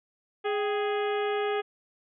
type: harmonic tone with a mistuned harmonic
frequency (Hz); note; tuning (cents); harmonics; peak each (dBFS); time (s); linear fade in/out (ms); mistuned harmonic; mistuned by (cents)
415.3; G#4; 0; 1 / 2 / 3 / 4 / 5 / 6 / 7 / 8; -27 / -33 / -37 / -39 / -41 / -43 / -44 / -45; 0.44-1.62; 20; 2; -91
effects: none